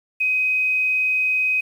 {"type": "tone", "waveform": "sine", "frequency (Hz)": 2518, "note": "D#7", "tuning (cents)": 20, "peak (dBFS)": -17, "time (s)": [0.2, 1.61], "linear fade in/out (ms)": 10, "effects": ["8-bit"]}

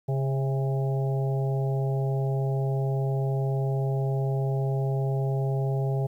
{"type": "harmonic tone with a mistuned harmonic", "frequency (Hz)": 135.5, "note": "C#3", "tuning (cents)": -39, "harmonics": [1, 3, 4, 5, 6], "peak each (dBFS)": [-24, -33, -39, -37, -40], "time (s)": [0.08, 6.07], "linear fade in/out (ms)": 10, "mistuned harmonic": 5, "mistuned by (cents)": -39, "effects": ["10-bit"]}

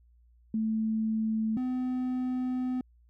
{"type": "tone pair in turn", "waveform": ["sine", "triangle"], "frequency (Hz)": [220, 253.7], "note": ["A3", "B3"], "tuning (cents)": [0, 47], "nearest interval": "major second", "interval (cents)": 247, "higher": "second", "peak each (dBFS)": -26, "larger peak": "neither", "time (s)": [[0.54, 1.57], [1.57, 2.81]], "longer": "second", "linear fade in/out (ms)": 2, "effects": ["added 59 Hz sine -58 dBFS peak until 3.09 s"]}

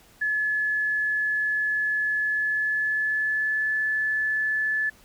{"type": "tone with pitch glide", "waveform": "sine", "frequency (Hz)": [1713, 1732.9], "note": ["A6", "A6"], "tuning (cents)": [-47, -27], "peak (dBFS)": -22, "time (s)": [0.21, 4.9], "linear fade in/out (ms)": 10, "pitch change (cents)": 20, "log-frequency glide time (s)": [2.2, 3.76], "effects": ["pink hiss -55 dBFS RMS until 5.04 s"]}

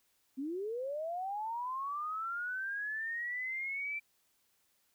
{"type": "linear sweep", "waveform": "sine", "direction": "up", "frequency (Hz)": [254.4, 2349], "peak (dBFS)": -35, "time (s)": [0.37, 4], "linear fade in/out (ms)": 20, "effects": ["white hiss -74 dBFS RMS until 4.94 s"]}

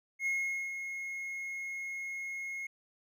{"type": "tone with ADSR envelope", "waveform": "triangle", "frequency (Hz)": 2160, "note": "C#7", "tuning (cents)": -45, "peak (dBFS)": -27, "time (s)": [0.19, 2.67], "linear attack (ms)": 73, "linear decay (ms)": 450, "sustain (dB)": -8, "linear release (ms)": 7, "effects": []}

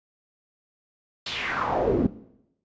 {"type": "noise with band-pass filter sweep", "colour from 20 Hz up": "brown", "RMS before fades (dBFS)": -25, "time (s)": [1.26, 2.07], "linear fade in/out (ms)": 5, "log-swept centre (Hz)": [4200, 240], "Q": 3.1, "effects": ["noise-tail reverb RT60 0.8 s tail -17 dB re dry", "resampled to 16000 Hz"]}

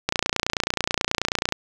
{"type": "click train", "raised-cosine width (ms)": 0.2, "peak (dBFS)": -3, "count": 43, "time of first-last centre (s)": [0.09, 1.523], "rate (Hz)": 29.3, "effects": []}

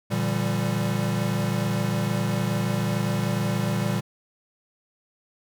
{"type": "chord", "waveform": "square", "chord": "E half-diminished seventh", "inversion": "second", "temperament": "equal with one note detuned", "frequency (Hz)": [116.54, 146.83, 169.15, 196], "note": ["Bb2", "D3", "E3", "G3"], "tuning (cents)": [0, 0, 45, 0], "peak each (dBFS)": [-28, -31, -31, -28], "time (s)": [0.1, 4.01], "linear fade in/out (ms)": 20, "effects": []}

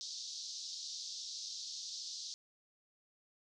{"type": "band-pass noise", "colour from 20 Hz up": "white", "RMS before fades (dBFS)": -45, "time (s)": [0.01, 2.34], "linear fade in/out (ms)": 0, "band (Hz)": [3800, 6100], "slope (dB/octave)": 48, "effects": []}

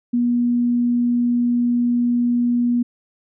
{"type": "tone", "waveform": "sine", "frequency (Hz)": 241.1, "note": "B3", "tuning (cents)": -41, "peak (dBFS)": -15, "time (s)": [0.13, 2.83], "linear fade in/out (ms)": 10, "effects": []}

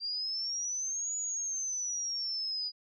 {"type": "exponential two-way sweep", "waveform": "sine", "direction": "up then down", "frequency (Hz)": [4699, 6890, 4891], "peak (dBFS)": -32, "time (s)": [0, 2.72], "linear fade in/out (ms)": 50, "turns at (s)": 1.16, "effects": []}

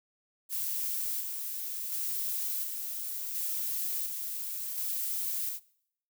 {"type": "noise with tremolo", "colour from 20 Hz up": "violet", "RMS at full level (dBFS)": -33, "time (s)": [0.49, 5.6], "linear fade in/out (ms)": 50, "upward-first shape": "square", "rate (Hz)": 0.7, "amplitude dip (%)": 35, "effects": ["noise-tail reverb RT60 0.7 s tail -22 dB re dry"]}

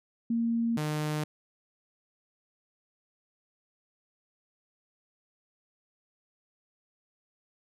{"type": "tone pair in turn", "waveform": ["sine", "sawtooth"], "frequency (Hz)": [231.5, 151.9], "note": ["A#3", "D#3"], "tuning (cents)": [-12, -41], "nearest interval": "perfect fifth", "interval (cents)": 729, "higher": "first", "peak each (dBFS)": -25, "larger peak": "neither", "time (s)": [[0.3, 0.77], [0.77, 1.24]], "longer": "neither", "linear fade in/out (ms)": 5, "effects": ["resampled to 32000 Hz"]}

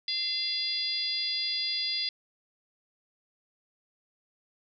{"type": "harmonic tone with a mistuned harmonic", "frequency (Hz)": 688, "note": "F5", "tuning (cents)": -26, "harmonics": [3, 4, 5, 6, 7], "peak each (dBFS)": [-40, -42, -35, -36, -30], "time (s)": [0.08, 2.09], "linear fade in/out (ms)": 2, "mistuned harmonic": 4, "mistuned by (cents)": -16, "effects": []}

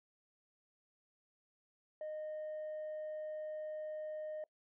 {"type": "tone", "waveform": "sine", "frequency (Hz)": 616, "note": "D#5", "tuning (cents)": -17, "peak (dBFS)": -38, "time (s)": [2.01, 4.44], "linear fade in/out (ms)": 2, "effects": ["noise-tail reverb RT60 0.1 s tail -24 dB re dry", "tanh soft clip ceiling -39 dBFS"]}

